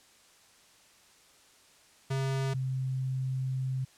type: tone pair in turn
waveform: square / sine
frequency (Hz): 134.6 / 130.84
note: C3 / C3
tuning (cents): +49 / 0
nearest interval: unison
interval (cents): 49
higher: first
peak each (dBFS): -29 / -29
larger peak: neither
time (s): 2.1-2.54 / 2.54-3.85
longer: second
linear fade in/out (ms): 10
effects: white hiss -60 dBFS RMS until 3.97 s + low-pass 9000 Hz 12 dB/octave